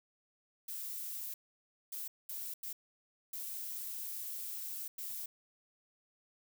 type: noise bursts at uneven times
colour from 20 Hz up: violet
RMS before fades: -42 dBFS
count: 6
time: 0.68-1.34 / 1.92-2.08 / 2.29-2.54 / 2.63-2.73 / 3.33-4.88 / 4.98-5.26 s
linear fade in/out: 5 ms
effects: none